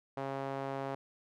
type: tone with band-pass filter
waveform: sawtooth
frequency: 136.3 Hz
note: C#3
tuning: 29 cents flat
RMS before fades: -38 dBFS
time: 0.17-0.95 s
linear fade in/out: 5 ms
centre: 710 Hz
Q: 1.2
effects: none